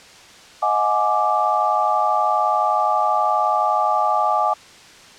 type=tone cluster; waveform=sine; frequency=630 / 729 / 841 / 1175 Hz; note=D#5 / F#5 / G#5 / D6; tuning=+21 / -26 / +22 / +1 cents; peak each=-24 / -22 / -20 / -20 dBFS; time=0.62-4.54 s; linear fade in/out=10 ms; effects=white hiss -44 dBFS RMS until 5.18 s + low-pass 6000 Hz 12 dB/octave